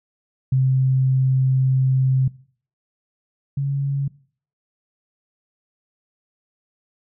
sine tone pair in turn, 131.3 / 139.11 Hz, C3 / C#3, +6 / +6 cents, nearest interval minor second, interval 100 cents, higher second, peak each -14 / -19 dBFS, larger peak first, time 0.52-2.28 / 3.57-4.08 s, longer first, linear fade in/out 5 ms, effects noise-tail reverb RT60 0.5 s tail -21 dB re dry

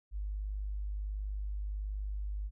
sine tone, 50.7 Hz, G#1, 41 cents flat, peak -34 dBFS, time 0.11-2.51 s, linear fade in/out 50 ms, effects none

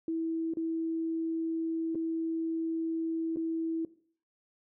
sine tone with dropouts, 326.4 Hz, E4, 17 cents flat, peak -29 dBFS, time 0.08-3.85 s, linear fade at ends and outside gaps 2 ms, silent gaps 0.537-0.57 / 1.948-1.954 / 3.361-3.369 s, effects noise-tail reverb RT60 0.5 s tail -18 dB re dry

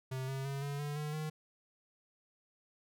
square tone with pitch steps, 130.81 / 134.49 / 138.27 / 142.16 / 146.15 / 150.26 / 154.49 Hz, C3 / C3 / C#3 / C#3 / D3 / D3 / D#3, 0 / +48 / -4 / +44 / -8 / +40 / -12 cents, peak -37 dBFS, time 0.11-1.3 s, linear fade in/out 10 ms, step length 170 ms, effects none

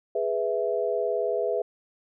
sine chord, E major, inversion first, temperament equal, 415.3 / 493.9 / 659.3 Hz, G#4 / B4 / E5, 0 / 0 / 0 cents, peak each -28 dBFS, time 0.15-1.62 s, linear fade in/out 5 ms, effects none

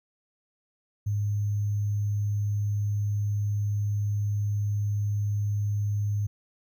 sine tone with sample-and-hold, 103.2 Hz, G#2, 10 cents flat, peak -24 dBFS, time 1.06-6.27 s, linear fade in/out 10 ms, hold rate 6300 Hz, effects none

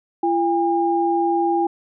sine tone pair together, 340 / 807.9 Hz, F4 / G#5, -46 / -48 cents, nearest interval octave + minor third, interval 1498 cents, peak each -19 dBFS, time 0.23-1.67 s, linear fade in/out 5 ms, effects none

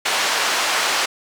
pink band-pass noise, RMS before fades -20 dBFS, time 0.05-1.06 s, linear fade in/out 10 ms, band 810 to 6500 Hz, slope 12 dB/octave, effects none

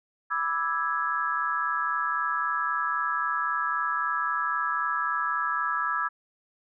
sine chord, E dominant seventh, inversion second, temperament equal, 987.8 / 1174.7 / 1318.5 / 1661.2 Hz, B5 / D6 / E6 / G#6, 0 / 0 / 0 / 0 cents, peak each -34 / -32 / -28 / -30 dBFS, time 0.3-6.09 s, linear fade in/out 20 ms, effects none

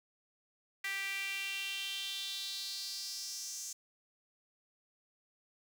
sawtooth tone with high-pass filter sweep, 392 Hz, G4, in tune, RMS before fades -40 dBFS, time 0.84-3.73 s, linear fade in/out 5 ms, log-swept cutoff 2000 to 6500 Hz, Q 4.4, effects none

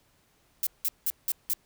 violet noise bursts, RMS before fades -27 dBFS, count 5, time 0.63-1.535 s, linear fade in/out 0 ms, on 37 ms, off 180 ms, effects pink hiss -66 dBFS RMS until 1.65 s

